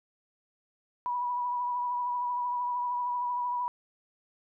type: tone with vibrato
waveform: sine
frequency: 978 Hz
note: B5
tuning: 17 cents flat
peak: -28 dBFS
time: 1.06-3.68 s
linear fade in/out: 0 ms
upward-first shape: triangle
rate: 13 Hz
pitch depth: 32 cents each way
effects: none